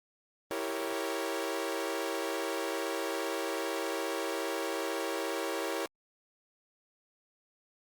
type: chord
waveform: sawtooth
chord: E diminished seventh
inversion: none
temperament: equal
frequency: 329.6 / 392 / 466.2 / 554.4 Hz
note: E4 / G4 / Bb4 / Db5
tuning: 0 / 0 / 0 / 0 cents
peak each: -34 dBFS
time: 0.51-5.86 s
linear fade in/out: 0 ms
effects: Opus 24 kbps

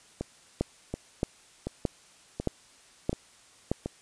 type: two click trains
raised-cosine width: 2 ms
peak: -18 / -12 dBFS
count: 6 / 6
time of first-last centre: 0.21-3.86 / 0.61-3.716 s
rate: 1.37 / 1.61 Hz
effects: white hiss -57 dBFS RMS until 4.01 s + resampled to 22050 Hz

